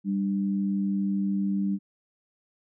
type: tone pair together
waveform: sine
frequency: 196.75 / 297.1 Hz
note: G3 / D4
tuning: +7 / +20 cents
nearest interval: perfect fifth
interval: 713 cents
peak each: -24 / -33 dBFS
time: 0.04-1.79 s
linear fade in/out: 50 ms
effects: none